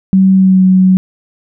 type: tone with pitch glide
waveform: sine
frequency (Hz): 190.5 to 186.69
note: G3 to F#3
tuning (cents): -49 to +16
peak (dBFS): -4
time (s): 0.13-0.97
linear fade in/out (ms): 0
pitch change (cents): -35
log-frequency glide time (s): 0.34-0.63
effects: none